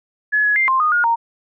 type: tone with pitch steps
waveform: sine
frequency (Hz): 1700 / 1684 / 2100 / 1051 / 1232 / 1430 / 927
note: G#6 / G#6 / C7 / C6 / D#6 / F6 / A#5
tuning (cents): +40 / +24 / +6 / +7 / -17 / +41 / -10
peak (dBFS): -13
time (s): 0.32-1.16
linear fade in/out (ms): 20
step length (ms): 120
effects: none